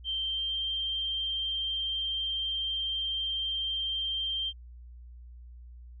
sine tone with pitch glide, 3136 to 3158 Hz, G7 to G7, 0 to +12 cents, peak -29 dBFS, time 0.04-4.53 s, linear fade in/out 50 ms, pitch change +12 cents, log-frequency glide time 0.22-0.57 s, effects added 60 Hz sine -45 dBFS peak until 6 s

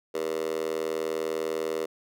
10% pulse tone with high-pass filter, 80 Hz, D#2, 49 cents sharp, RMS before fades -30 dBFS, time 0.14-1.86 s, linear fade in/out 10 ms, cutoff 450 Hz, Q 3.9, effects none

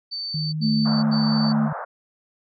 sine tone bursts, 4551 Hz, C#8, 45 cents sharp, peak -27 dBFS, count 3, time 0.11-1.53 s, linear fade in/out 20 ms, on 420 ms, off 80 ms
sine tone with pitch glide, 155.56 to 152.45 Hz, D#3 to D#3, 0 to -35 cents, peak -24 dBFS, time 0.34-1.73 s, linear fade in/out 5 ms, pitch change -35 cents, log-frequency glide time 0.59-0.85 s
sine tone, 220 Hz, A3, in tune, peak -18 dBFS, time 0.6-1.7 s, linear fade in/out 50 ms
pink band-pass noise, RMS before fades -32 dBFS, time 0.85-1.85 s, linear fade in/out 10 ms, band 550 to 1500 Hz, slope 48 dB/octave
effects none

